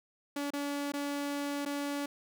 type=tone with dropouts; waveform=sawtooth; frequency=285.7 Hz; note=D4; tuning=48 cents flat; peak=-29 dBFS; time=0.36-2.06 s; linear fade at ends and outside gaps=5 ms; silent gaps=0.505-0.534 / 0.921-0.936 / 1.652-1.659 s; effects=none